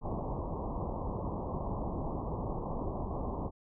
pink low-pass noise, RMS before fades -36 dBFS, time 0.01-3.51 s, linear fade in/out 50 ms, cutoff 1100 Hz, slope 96 dB/octave, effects none

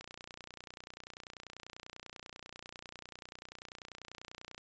click train, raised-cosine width 0.2 ms, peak -29 dBFS, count 139, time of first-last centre 0.01-4.58 s, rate 30.2 Hz, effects resampled to 16000 Hz

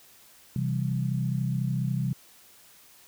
sine chord, C major, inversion none, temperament equal with one note detuned, 130.81 / 164.81 / 195.09 Hz, C3 / E3 / G3, 0 / 0 / -8 cents, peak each -27 / -31 / -32 dBFS, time 0.56-2.13 s, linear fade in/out 2 ms, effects white hiss -55 dBFS RMS until 3.07 s

